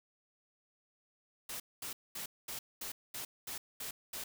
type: noise bursts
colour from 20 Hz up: white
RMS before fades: -42 dBFS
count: 9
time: 1.49-4.24 s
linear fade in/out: 5 ms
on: 110 ms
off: 220 ms
effects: none